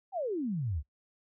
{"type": "exponential sweep", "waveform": "sine", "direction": "down", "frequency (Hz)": [817, 65.41], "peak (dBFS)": -30, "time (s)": [0.12, 0.83], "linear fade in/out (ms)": 50, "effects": ["noise-tail reverb RT60 0.1 s tail -21 dB re dry"]}